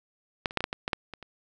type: clicks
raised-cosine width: 0.3 ms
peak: -9 / -24 / -8 / -14 / -10 / -15 / -13 / -9 / -23 / -27 dBFS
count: 10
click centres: 0.458 / 0.509 / 0.573 / 0.606 / 0.641 / 0.729 / 0.879 / 0.932 / 1.137 / 1.227 s
effects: none